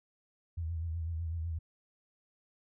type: tone with vibrato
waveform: sine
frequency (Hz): 82.41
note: E2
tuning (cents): 0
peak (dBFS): -33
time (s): 0.57-1.59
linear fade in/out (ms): 10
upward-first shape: triangle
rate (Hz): 8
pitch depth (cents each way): 79
effects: none